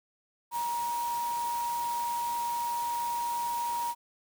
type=tone in noise; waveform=sine; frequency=948 Hz; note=A#5; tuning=29 cents sharp; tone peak=-29 dBFS; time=0.51-3.95 s; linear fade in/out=50 ms; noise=white; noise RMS=-42 dBFS; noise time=0.51-3.95 s; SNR=+10 dB; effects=none